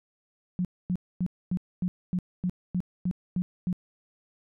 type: tone bursts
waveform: sine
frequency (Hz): 180.4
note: F#3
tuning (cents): -44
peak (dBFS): -24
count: 11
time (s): 0.59-3.728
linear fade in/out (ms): 0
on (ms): 58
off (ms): 250
effects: none